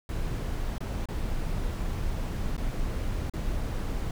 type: noise with dropouts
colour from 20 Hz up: brown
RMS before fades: -30 dBFS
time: 0.09-4.11 s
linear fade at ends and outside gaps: 2 ms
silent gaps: 0.782-0.805 / 1.057-1.086 / 2.567-2.578 / 3.298-3.336 s
effects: none